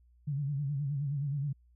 sine tone with vibrato, 141.9 Hz, C#3, 41 cents sharp, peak -30 dBFS, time 0.27-1.53 s, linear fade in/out 10 ms, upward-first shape sine, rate 9.5 Hz, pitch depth 91 cents each way, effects added 60 Hz sine -60 dBFS peak until 1.75 s

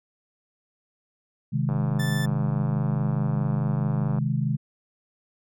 sine chord, Ab major, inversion first, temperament equal with one note detuned, 130.81 / 155.56 / 208.4 Hz, C3 / Eb3 / Ab3, 0 / 0 / +6 cents, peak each -25 / -26 / -29 dBFS, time 1.52-4.57 s, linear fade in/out 20 ms
click train, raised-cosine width 1 ms, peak -22 dBFS, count 253, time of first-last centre 1.69-4.185 s, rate 101 Hz
sawtooth tone, 1760 Hz, A6, in tune, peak -28 dBFS, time 1.99-2.26 s, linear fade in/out 10 ms
effects none

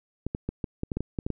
clicks, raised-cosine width 3 ms, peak -16 dBFS, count 11, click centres 0.266 / 0.349 / 0.49 / 0.642 / 0.834 / 0.918 / 0.97 / 1.006 / 1.188 / 1.265 / 1.303 s, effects none

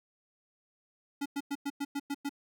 square tone bursts, 282.9 Hz, C#4, 35 cents sharp, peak -32 dBFS, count 8, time 1.21-2.294 s, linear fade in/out 10 ms, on 48 ms, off 100 ms, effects none

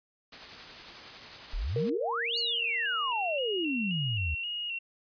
white noise with tremolo, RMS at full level -43 dBFS, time 0.32-1.9 s, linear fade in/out 5 ms, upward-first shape sine, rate 11 Hz, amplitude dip 25%
sine exponential two-way sweep, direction up then down, 31 to 4582 to 71.9 Hz, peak -29 dBFS, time 1.53-4.35 s, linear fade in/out 10 ms, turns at 2.38 s
sine tone with exponential decay, 466.2 Hz, A#4, in tune, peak -27 dBFS, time 1.76-3.7 s, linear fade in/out 2 ms, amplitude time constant 420 ms
sine tone with vibrato, 2800 Hz, F7, 4 cents sharp, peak -32 dBFS, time 2.33-4.79 s, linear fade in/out 10 ms, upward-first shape square, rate 1.9 Hz, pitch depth 45 cents each way
effects resampled to 11025 Hz

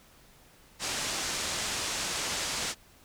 white low-pass noise, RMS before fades -33 dBFS, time 0.79-2.75 s, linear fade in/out 50 ms, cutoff 7900 Hz, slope 24 dB/octave, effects pink hiss -58 dBFS RMS until 3.04 s

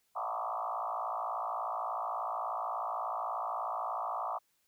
sine tone with frequency modulation, 943 Hz, A#5, 20 cents sharp, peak -33 dBFS, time 0.15-4.39 s, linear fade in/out 20 ms, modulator 56.5 Hz, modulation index 5.1, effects white hiss -75 dBFS RMS until 4.67 s

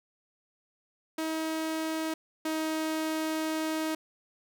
sawtooth tone pair in turn, 318.5 / 315.6 Hz, D#4 / D#4, +41 / +25 cents, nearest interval unison, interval 16 cents, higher first, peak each -26 / -25 dBFS, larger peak second, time 1.18-2.14 / 2.45-3.95 s, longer second, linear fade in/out 5 ms, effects none

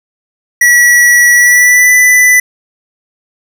square tone with pitch glide, 1936 to 1990.4 Hz, B6 to B6, -35 to +13 cents, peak -4 dBFS, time 0.61-2.4 s, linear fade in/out 5 ms, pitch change +48 cents, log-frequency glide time 1.34-1.92 s, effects none

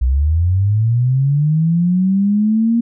sine linear sweep, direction up, 59.7 to 235.6 Hz, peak -11 dBFS, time 0.01-2.81 s, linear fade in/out 10 ms, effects none

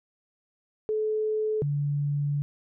sine tone pair in turn, 431.5 / 144.3 Hz, A4 / D3, -34 / -30 cents, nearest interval octave + perfect fifth, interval 1896 cents, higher first, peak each -24 dBFS, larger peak neither, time 0.89-1.62 / 1.62-2.42 s, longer second, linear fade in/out 0 ms, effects none

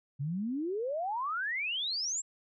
sine exponential sweep, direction up, 132.3 to 7710 Hz, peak -31 dBFS, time 0.19-2.22 s, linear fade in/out 20 ms, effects none

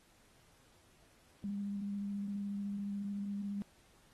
sine tone with vibrato, 201.3 Hz, G3, 46 cents sharp, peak -36 dBFS, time 1.44-3.62 s, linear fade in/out 0 ms, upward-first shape square, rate 14 Hz, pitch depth 9 cents each way, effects pink hiss -67 dBFS RMS until 4.13 s + AAC 32 kbps

